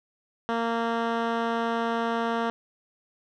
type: tone with low-pass filter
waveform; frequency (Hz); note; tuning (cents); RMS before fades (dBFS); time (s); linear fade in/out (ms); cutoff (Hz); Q
10% pulse; 230.7; A#3; -18; -27; 0.49-2.5; 0; 2500; 0.71
effects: none